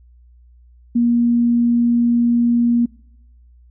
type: tone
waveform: sine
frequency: 237.3 Hz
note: A#3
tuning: 31 cents sharp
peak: -12 dBFS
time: 0.95-2.86 s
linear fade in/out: 10 ms
effects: noise-tail reverb RT60 0.9 s tail -25 dB re dry + added 60 Hz sine -45 dBFS peak until 3.7 s